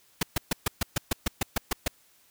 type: noise bursts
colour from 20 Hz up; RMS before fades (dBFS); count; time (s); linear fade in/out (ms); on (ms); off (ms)
pink; -25; 12; 0.21-1.88; 5; 20; 130
effects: white hiss -62 dBFS RMS until 2.3 s